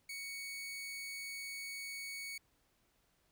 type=tone; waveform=sawtooth; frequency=2229 Hz; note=C#7; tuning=9 cents sharp; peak=-39 dBFS; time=0.09-2.38 s; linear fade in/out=5 ms; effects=pink hiss -75 dBFS RMS until 3.31 s